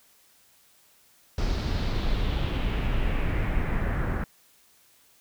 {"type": "noise with low-pass filter sweep", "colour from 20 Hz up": "brown", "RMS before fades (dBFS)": -26, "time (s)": [1.38, 4.24], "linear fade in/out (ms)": 2, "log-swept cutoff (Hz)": [5200, 1600], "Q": 2.6, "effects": ["white hiss -60 dBFS RMS until 5.2 s"]}